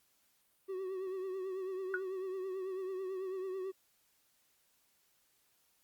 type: tone with vibrato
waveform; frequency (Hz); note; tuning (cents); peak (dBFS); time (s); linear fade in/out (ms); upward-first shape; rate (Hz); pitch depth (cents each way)
triangle; 377.5; F#4; +35; -35; 0.68-3.72; 20; triangle; 9.1; 61
type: tone with exponential decay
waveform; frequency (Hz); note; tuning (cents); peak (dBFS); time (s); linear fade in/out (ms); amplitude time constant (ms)
sine; 1458; F#6; -26; -28; 1.94-2.03; 1; 18
effects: white hiss -73 dBFS RMS until 5.83 s + Opus 48 kbps